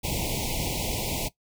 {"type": "band-stop noise", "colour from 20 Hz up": "pink", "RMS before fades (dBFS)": -29, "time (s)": [0.03, 1.29], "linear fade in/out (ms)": 20, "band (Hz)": [960, 2100], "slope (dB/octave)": 96, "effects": ["noise-tail reverb RT60 0.1 s tail -17 dB re dry"]}